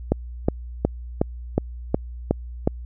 click train, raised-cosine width 2 ms, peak -4 dBFS, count 8, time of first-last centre 0.12-2.675 s, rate 2.74 Hz, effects added 60 Hz sine -32 dBFS peak until 2.85 s

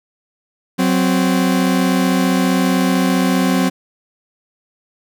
40% pulse tone pair together, 185 / 260.4 Hz, F#3 / C4, 0 / -8 cents, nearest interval tritone, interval 592 cents, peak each -15 dBFS, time 0.78-3.7 s, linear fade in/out 20 ms, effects none

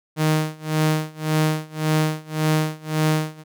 sawtooth tone with tremolo, 155.56 Hz, D#3, in tune, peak -12 dBFS, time 0.16-3.44 s, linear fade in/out 50 ms, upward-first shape sine, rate 1.8 Hz, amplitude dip 95%, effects none

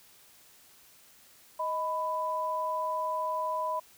sine tone pair together, 627 / 995.3 Hz, D#5 / B5, +13 / +13 cents, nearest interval minor sixth, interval 800 cents, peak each -34 / -30 dBFS, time 1.59-3.8 s, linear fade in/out 10 ms, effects white hiss -58 dBFS RMS until 3.97 s

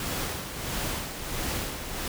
pink noise with tremolo, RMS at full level -30 dBFS, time 0-2.08 s, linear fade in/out 2 ms, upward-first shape sine, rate 1.5 Hz, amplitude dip 55%, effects none

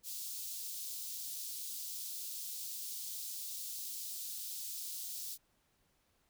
white high-pass noise, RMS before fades -43 dBFS, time 0.03-5.38 s, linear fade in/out 50 ms, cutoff 3800 Hz, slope 24 dB/octave, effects pink hiss -75 dBFS RMS until 6.29 s

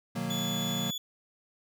square chord, B major seventh, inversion none, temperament equal with one note detuned, 124.98 / 155.56 / 185 / 233.1 Hz, B2 / D#3 / F#3 / A#3, +21 / 0 / 0 / 0 cents, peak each -40 / -39 / -36 / -36 dBFS, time 0.15-0.91 s, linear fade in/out 10 ms
35% pulse tone, 3434 Hz, A7, 43 cents flat, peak -31 dBFS, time 0.3-0.98 s, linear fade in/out 5 ms
effects none

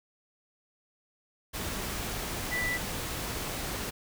sine tone in noise, 1975.5 Hz, B6, in tune, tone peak -29 dBFS, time 2.51-2.78 s, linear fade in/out 20 ms, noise pink, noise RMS -35 dBFS, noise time 1.53-3.91 s, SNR +3 dB, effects none

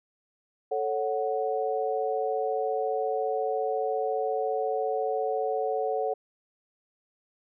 sine chord, F# minor, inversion first, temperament equal, 440 / 554.4 / 740 Hz, A4 / C#5 / F#5, 0 / 0 / 0 cents, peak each -29 / -31 / -30 dBFS, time 0.71-6.14 s, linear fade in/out 10 ms, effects none

